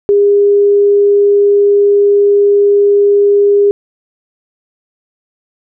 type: tone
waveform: sine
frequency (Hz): 405.8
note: G#4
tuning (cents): -40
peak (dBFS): -5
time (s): 0.09-3.71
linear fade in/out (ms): 0
effects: none